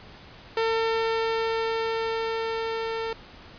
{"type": "tone with level ramp", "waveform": "sawtooth", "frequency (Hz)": 451.1, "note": "A4", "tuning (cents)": 43, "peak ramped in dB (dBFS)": [-18, -24], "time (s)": [0.57, 3.13], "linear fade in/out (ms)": 2, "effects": ["pink hiss -47 dBFS RMS until 3.58 s", "resampled to 11025 Hz"]}